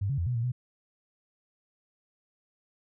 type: tone with pitch steps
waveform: sine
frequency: 99.4 / 138.4 / 85.8 / 123.7 / 115.9 / 124.7 Hz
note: G2 / C#3 / F2 / B2 / A#2 / B2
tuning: +25 / -2 / -30 / +3 / -10 / +17 cents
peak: -26 dBFS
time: 0.01-0.52 s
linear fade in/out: 10 ms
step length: 85 ms
effects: none